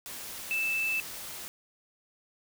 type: tone in noise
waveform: sine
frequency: 2637 Hz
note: E7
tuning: in tune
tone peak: -27 dBFS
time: 0.51-1 s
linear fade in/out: 0 ms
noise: white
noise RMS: -41 dBFS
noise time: 0.06-1.48 s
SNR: +11 dB
effects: none